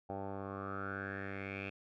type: tone with low-pass filter sweep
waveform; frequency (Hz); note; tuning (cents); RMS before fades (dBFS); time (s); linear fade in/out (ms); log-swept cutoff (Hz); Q
10% pulse; 98; G2; 0; -42; 0.09-1.7; 10; 790 to 2600; 7.1
effects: none